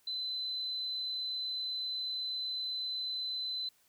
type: tone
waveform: sine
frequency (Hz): 4033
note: B7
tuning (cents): +36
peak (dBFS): -34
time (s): 0.07-3.69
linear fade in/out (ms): 5
effects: white hiss -69 dBFS RMS until 3.88 s